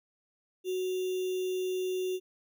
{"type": "tone with sample-and-hold", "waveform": "sine", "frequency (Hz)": 370, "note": "F#4", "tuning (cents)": 0, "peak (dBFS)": -29, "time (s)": [0.64, 2.2], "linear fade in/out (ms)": 50, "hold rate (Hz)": 3150, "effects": []}